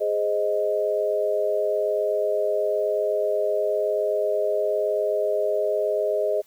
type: chord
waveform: sine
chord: Ab major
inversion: none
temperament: equal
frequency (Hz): 415.3 / 523.3 / 622.3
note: Ab4 / C5 / Eb5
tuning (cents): 0 / 0 / 0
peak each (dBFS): -25 / -28 / -23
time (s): 0-6.42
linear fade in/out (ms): 20
effects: white hiss -58 dBFS RMS until 6.46 s